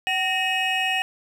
triangle tone cluster, 758 / 1848 / 2547 / 2895 Hz, F#5 / A#6 / D#7 / F#7, +42 / -16 / +40 / -38 cents, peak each -25 / -26 / -24 / -25 dBFS, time 0.07-1.02 s, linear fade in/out 0 ms, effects none

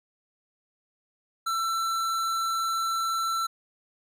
sine tone with hard clipping, 1339 Hz, E6, 27 cents sharp, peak -27 dBFS, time 1.46-3.47 s, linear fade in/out 10 ms, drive 17 dB, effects none

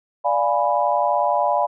sine chord, D diminished seventh, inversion none, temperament equal, 587.3 / 698.5 / 830.6 / 987.8 Hz, D5 / F5 / Ab5 / Cb6, 0 / 0 / 0 / 0 cents, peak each -22 dBFS, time 0.24-1.67 s, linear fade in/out 20 ms, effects none

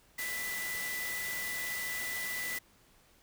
sine tone in noise, 1985 Hz, B6, 8 cents sharp, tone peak -36 dBFS, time 0.18-2.59 s, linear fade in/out 10 ms, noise white, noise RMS -40 dBFS, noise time 0.18-2.59 s, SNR +1 dB, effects pink hiss -64 dBFS RMS until 3.22 s

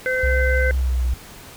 harmonic tone, 513 Hz, C5, 34 cents flat, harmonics 1 / 3 / 4, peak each -22 / -22 / -26 dBFS, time 0.06-0.71 s, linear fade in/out 0 ms
sine tone with pitch glide, 65.41 to 61.77 Hz, C2 to B1, 0 to +1 cents, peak -17 dBFS, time 0.23-1.14 s, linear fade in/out 5 ms, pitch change -99 cents, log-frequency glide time 0.74-1.01 s
effects pink hiss -41 dBFS RMS until 1.56 s

